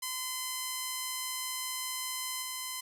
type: tone with level steps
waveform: 5% pulse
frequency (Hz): 1025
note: C6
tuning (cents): -36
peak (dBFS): -22 / -24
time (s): 0.02-2.81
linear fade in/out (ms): 10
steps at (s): 2.42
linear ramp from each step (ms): 5
effects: none